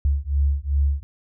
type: beating tone pair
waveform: sine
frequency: 69.3 / 71.9 Hz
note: C#2 / D2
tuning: 0 / -36 cents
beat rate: 2.6 Hz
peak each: -21 dBFS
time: 0.05-1.03 s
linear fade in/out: 0 ms
effects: none